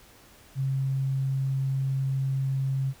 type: tone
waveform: sine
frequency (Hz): 134.6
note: C3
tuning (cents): +49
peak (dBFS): -24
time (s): 0.55-2.94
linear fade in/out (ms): 50
effects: pink hiss -54 dBFS RMS until 3 s